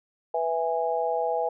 sine chord, E major, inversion second, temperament just, 494.4 / 659.3 / 824.1 Hz, B4 / E5 / G#5, +2 / 0 / -14 cents, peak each -28 dBFS, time 0.34-1.49 s, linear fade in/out 5 ms, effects none

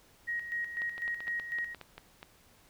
sine tone with tremolo, 1887 Hz, A#6, 21 cents sharp, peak -31 dBFS, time 0.27-1.75 s, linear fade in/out 20 ms, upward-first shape square, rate 4 Hz, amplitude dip 60%
clicks, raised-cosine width 0.3 ms, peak -28 dBFS, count 11, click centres 0.819 / 0.98 / 1.079 / 1.205 / 1.28 / 1.398 / 1.586 / 1.747 / 1.813 / 1.98 / 2.229 s
effects pink hiss -62 dBFS RMS until 2.69 s

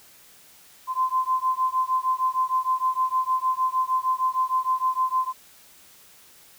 sine beating tone pair, 1030 / 1036.5 Hz, C6 / C6, -28 / -17 cents, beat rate 6.5 Hz, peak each -24 dBFS, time 0.87-5.33 s, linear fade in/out 50 ms, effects white hiss -52 dBFS RMS until 6.58 s

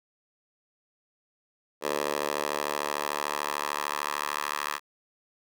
10% pulse tone with high-pass filter sweep, 73.42 Hz, D2, in tune, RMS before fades -31 dBFS, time 1.81-4.8 s, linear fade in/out 50 ms, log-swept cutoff 540 to 1200 Hz, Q 1.7, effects none

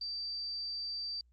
sine tone, 4657 Hz, D8, 15 cents flat, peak -36 dBFS, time 0.01-1.21 s, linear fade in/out 2 ms, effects added 60 Hz sine -63 dBFS peak until 1.32 s + Opus 24 kbps

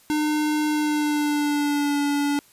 square tone with pitch glide, 302.7 to 287.2 Hz, D#4 to D4, -48 to -39 cents, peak -21 dBFS, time 0.1-2.39 s, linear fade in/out 0 ms, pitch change -91 cents, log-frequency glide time 0.69-1.99 s, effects white hiss -55 dBFS RMS until 2.52 s + resampled to 32000 Hz

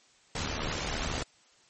pink noise with amplitude modulation, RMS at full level -30 dBFS, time 0.35-1.23 s, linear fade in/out 5 ms, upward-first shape sine, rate 74.9 Hz, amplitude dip 60%, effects white hiss -62 dBFS RMS until 1.69 s + MP3 32 kbps

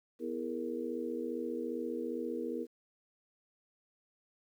harmonic tone with a mistuned harmonic, 82.41 Hz, E2, in tune, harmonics 3 / 4 / 5 / 6, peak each -40 / -40 / -42 / -39 dBFS, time 0.19-2.67 s, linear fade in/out 50 ms, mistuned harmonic 6, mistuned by -99 cents, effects 11-bit

